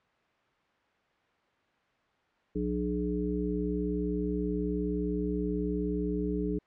harmonic tone with a mistuned harmonic, 60 Hz, B1, 49 cents flat, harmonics 1 / 3 / 5 / 7, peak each -36 / -33 / -33 / -34 dBFS, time 2.55-6.59 s, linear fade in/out 10 ms, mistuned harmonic 1, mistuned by +29 cents, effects white hiss -68 dBFS RMS until 6.66 s + low-pass 2000 Hz 12 dB/octave

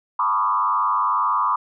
sine tone with frequency modulation, 1090 Hz, C#6, 29 cents flat, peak -17 dBFS, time 0.19-1.56 s, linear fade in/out 5 ms, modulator 102 Hz, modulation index 1.5, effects none

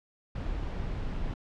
brown noise, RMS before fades -33 dBFS, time 0.35-1.34 s, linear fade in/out 5 ms, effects low-pass 4000 Hz 12 dB/octave

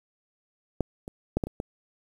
clicks, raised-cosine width 2 ms, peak -11 / -24 / -10 / -14 / -22 / -17 dBFS, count 6, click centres 0.807 / 1.079 / 1.37 / 1.438 / 1.47 / 1.601 s, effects 8-bit

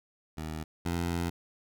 15% pulse tone pair in turn, 78.5 / 85.84 Hz, D#2 / F2, +16 / -29 cents, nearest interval major second, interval 155 cents, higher second, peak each -29 / -23 dBFS, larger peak second, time 0.37-0.64 / 0.85-1.3 s, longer second, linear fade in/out 10 ms, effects none

